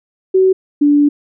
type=tone pair in turn; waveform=sine; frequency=377.2 / 290.8 Hz; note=F#4 / D4; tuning=+33 / -17 cents; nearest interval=perfect fourth; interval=450 cents; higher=first; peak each=-7 dBFS; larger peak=neither; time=0.34-0.53 / 0.81-1.09 s; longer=second; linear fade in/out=10 ms; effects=none